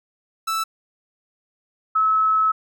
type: tone pair in turn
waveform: 45% pulse / sine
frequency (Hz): 1318.5 / 1295.1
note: E6 / E6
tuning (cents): 0 / -31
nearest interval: unison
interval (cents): 31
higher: first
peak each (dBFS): -21 / -15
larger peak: second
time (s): 0.47-0.64 / 1.95-2.52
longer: second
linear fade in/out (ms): 10
effects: none